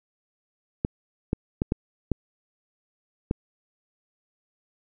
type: clicks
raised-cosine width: 3 ms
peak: -10 dBFS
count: 6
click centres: 0.849 / 1.331 / 1.619 / 1.721 / 2.117 / 3.311 s
effects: none